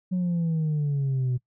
sine exponential sweep, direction down, 185 to 123.47 Hz, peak -20 dBFS, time 0.11-1.38 s, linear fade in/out 20 ms, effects noise-tail reverb RT60 0.1 s tail -22 dB re dry + tanh soft clip ceiling -21 dBFS

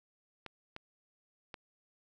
clicks, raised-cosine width 0.3 ms, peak -27 dBFS, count 3, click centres 0.463 / 0.764 / 1.542 s, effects none

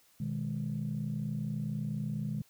sine chord, G# minor, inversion first, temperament equal, 123.47 / 155.56 / 207.7 Hz, B2 / D#3 / G#3, 0 / 0 / 0 cents, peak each -37 / -35 / -36 dBFS, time 0.2-2.42 s, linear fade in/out 5 ms, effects tanh soft clip ceiling -25 dBFS + white hiss -65 dBFS RMS until 2.49 s

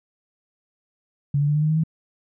sine tone with pitch steps, 142.3 / 145.12 / 148 / 150.94 / 153.93 / 156.98 / 160.1 Hz, C#3 / D3 / D3 / D3 / D#3 / D#3 / D#3, +46 / -20 / +14 / +48 / -18 / +16 / +50 cents, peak -17 dBFS, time 1.34-1.837 s, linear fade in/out 5 ms, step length 71 ms, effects none

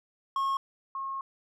triangle / sine tone pair in turn, 1087 / 1082.7 Hz, C#6 / C#6, -34 / -41 cents, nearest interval unison, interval 7 cents, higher first, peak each -24 / -32 dBFS, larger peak first, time 0.36-0.57 / 0.95-1.21 s, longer second, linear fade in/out 2 ms, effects none

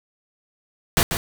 pink noise with echo, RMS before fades -17 dBFS, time 0.97-1.03 s, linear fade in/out 0 ms, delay 140 ms, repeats 1, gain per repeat -7 dB, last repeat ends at 1.17 s, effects none

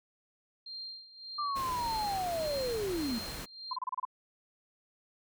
sine tone with tremolo, 4186 Hz, C8, in tune, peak -39 dBFS, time 0.66-3.76 s, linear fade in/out 5 ms, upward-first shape sine, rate 1.7 Hz, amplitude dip 80%
sine linear sweep, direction down, 1193 to 214.5 Hz, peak -31 dBFS, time 1.38-3.19 s, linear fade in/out 10 ms
pink noise, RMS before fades -42 dBFS, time 1.55-3.46 s, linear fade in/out 20 ms
sine tone bursts, 1016 Hz, B5, 49 cents sharp, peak -31 dBFS, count 7, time 3.71-4.052 s, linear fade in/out 5 ms, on 24 ms, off 29 ms
effects none

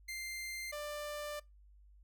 sawtooth tone pair in turn, 2093 / 592.4 Hz, C7 / D5, 0 / +15 cents, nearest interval octave + minor seventh, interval 2185 cents, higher first, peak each -37 / -36 dBFS, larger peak second, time 0.08-0.72 / 0.72-1.4 s, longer second, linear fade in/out 10 ms, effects noise-tail reverb RT60 0.2 s tail -22 dB re dry + added 50 Hz sine -58 dBFS peak until 2.03 s

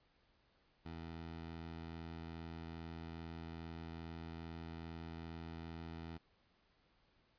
15% pulse tone, 82.41 Hz, E2, in tune, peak -40 dBFS, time 0.85-6.18 s, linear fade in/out 10 ms, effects pink hiss -74 dBFS RMS until 7.38 s + resampled to 11025 Hz

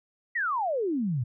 sine exponential sweep, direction down, 2000 to 112.4 Hz, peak -25 dBFS, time 0.35-1.24 s, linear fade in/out 10 ms, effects none

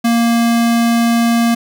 square tone, 233.1 Hz, A#3, in tune, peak -11 dBFS, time 0.04-1.55 s, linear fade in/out 10 ms, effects none

